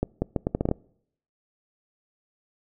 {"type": "accelerating click train", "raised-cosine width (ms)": 2, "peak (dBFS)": -10, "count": 9, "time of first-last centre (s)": [0.03, 0.714], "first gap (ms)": 190, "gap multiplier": 0.75, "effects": ["noise-tail reverb RT60 0.7 s tail -25 dB re dry"]}